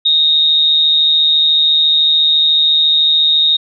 sine tone with amplitude modulation, 3723 Hz, A#7, 3 cents flat, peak -6 dBFS, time 0.05-3.57 s, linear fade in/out 10 ms, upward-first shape sine, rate 154 Hz, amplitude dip 50%, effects none

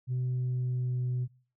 sine tone with pitch glide, 126.5 to 125.05 Hz, B2 to B2, +42 to +22 cents, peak -26 dBFS, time 0.07-1.28 s, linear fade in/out 50 ms, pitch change -20 cents, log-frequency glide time 0.22-1.03 s, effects noise-tail reverb RT60 0.4 s tail -21 dB re dry + tanh soft clip ceiling -26 dBFS

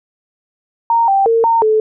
sine tone with pitch steps, 926 / 783 / 456.8 / 917 / 434.2 Hz, A#5 / G5 / A#4 / A#5 / A4, -12 / -2 / -35 / -29 / -23 cents, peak -9 dBFS, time 0.9-1.8 s, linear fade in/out 2 ms, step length 180 ms, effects none

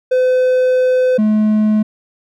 triangle tone pair in turn, 509 / 214 Hz, C5 / A3, -48 / -48 cents, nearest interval octave + minor third, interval 1500 cents, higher first, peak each -8 / -8 dBFS, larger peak neither, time 0.11-1.18 / 1.18-1.83 s, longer first, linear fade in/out 10 ms, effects none

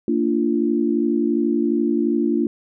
sine tone cluster, 229.9 / 292.7 / 344.5 Hz, A#3 / D4 / F4, -24 / -6 / -24 cents, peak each -21 dBFS, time 0.08-2.47 s, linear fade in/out 2 ms, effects none

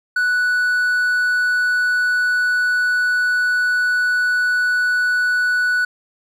triangle tone, 1480 Hz, F#6, in tune, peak -13 dBFS, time 0.16-5.85 s, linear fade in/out 5 ms, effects none

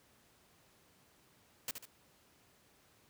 white noise with echo, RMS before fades -38 dBFS, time 1.68-1.71 s, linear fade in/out 2 ms, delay 72 ms, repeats 2, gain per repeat -7 dB, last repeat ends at 1.854 s, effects pink hiss -67 dBFS RMS until 3.09 s + high-pass 80 Hz 12 dB/octave

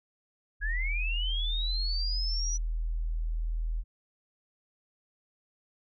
sine tone, 40.48 Hz, E1, 31 cents flat, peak -28 dBFS, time 0.6-3.84 s, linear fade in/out 50 ms
sine linear sweep, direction up, 1626 to 5920 Hz, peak -32 dBFS, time 0.61-2.58 s, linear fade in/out 20 ms
effects none

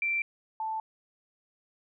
sine tone pair in turn, 2349 / 879.9 Hz, D7 / A5, 0 / 0 cents, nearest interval octave + perfect fourth, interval 1700 cents, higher first, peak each -26 / -30 dBFS, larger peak first, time 0.02-0.22 / 0.6-0.8 s, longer neither, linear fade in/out 2 ms, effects none

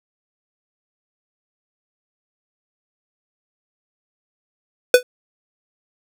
square tone with exponential decay, 497.2 Hz, B4, 12 cents sharp, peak -3 dBFS, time 4.94-5.03 s, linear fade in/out 2 ms, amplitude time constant 19 ms, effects none

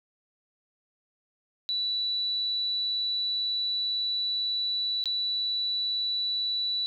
sine tone with dropouts, 3951 Hz, B7, in tune, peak -26 dBFS, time 1.69-6.86 s, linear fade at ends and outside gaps 0 ms, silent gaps 5.04-5.057 s, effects 11-bit

